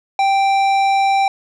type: tone with tanh clipping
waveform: triangle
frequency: 784 Hz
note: G5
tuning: in tune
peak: -14 dBFS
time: 0.19-1.28 s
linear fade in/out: 2 ms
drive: 17 dB
effects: none